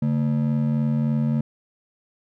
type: ring-modulated tone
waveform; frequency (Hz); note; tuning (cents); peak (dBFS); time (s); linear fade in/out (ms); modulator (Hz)
triangle; 184; F#3; -9; -14; 0.02-1.41; 5; 41.7
effects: none